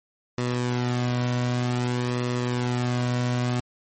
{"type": "tone with flanger", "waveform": "sawtooth", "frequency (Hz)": 123.1, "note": "B2", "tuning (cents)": -5, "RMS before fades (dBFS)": -25, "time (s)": [0.38, 3.6], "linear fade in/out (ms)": 0, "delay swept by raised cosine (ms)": [1.3, 2.4], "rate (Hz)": 0.53, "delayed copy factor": -0.55, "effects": ["MP3 32 kbps"]}